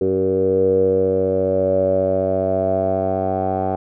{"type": "tone with low-pass filter sweep", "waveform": "10% pulse", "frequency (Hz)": 94.7, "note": "F#2", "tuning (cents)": 41, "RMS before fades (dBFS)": -18, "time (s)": [0.01, 3.76], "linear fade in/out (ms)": 5, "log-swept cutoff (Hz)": [420, 790], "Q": 8.9, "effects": []}